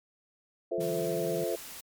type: chord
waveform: sine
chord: F major seventh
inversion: none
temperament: equal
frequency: 349.2 / 440 / 523.3 / 659.3 Hz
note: F4 / A4 / C5 / E5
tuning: 0 / 0 / 0 / 0 cents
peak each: -34 dBFS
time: 0.71-1.56 s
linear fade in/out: 10 ms
type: tone with vibrato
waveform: sine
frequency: 166.5 Hz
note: E3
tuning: 18 cents sharp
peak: -36 dBFS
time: 0.78-1.44 s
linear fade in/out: 2 ms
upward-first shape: triangle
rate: 20 Hz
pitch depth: 240 cents each way
type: noise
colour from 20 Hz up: white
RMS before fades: -44 dBFS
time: 0.8-1.81 s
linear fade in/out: 10 ms
effects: MP3 96 kbps